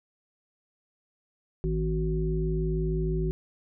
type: harmonic tone with a mistuned harmonic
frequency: 53.1 Hz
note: G#1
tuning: 39 cents sharp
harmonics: 1 / 3 / 5 / 7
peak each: -28 / -29 / -42 / -31 dBFS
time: 1.64-3.31 s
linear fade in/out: 0 ms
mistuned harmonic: 5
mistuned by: -46 cents
effects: none